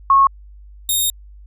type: tone pair in turn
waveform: sine / 10% pulse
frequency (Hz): 1094 / 3701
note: C#6 / A#7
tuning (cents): -23 / -13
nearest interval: octave + major sixth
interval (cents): 2110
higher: second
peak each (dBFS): -8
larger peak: neither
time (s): 0.1-0.27 / 0.89-1.1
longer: second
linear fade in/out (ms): 2
effects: added 50 Hz sine -38 dBFS peak until 1.46 s